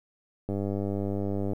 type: click train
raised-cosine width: 2 ms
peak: -18 dBFS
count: 105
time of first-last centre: 0.49-1.533 s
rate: 99.7 Hz
effects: 10-bit